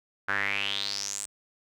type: tone with band-pass filter sweep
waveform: sawtooth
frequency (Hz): 100.3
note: G2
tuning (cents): +40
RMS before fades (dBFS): -31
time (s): 0.28-1.26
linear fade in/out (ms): 10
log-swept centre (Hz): 1500 to 8500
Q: 5.8
effects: none